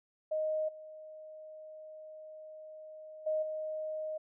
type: tone with level steps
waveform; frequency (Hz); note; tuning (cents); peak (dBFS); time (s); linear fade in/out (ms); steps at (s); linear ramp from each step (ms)
sine; 622.3; D#5; 0; -30 / -46 / -29 / -35; 0.31-4.18; 10; 0.68 / 3.26 / 3.42; 10
effects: none